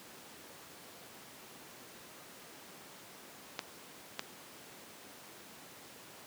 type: clicks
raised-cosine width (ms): 0.2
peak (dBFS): -17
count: 2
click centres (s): 3.592 / 4.194
effects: pink hiss -52 dBFS RMS until 6.26 s + high-pass 200 Hz 12 dB/octave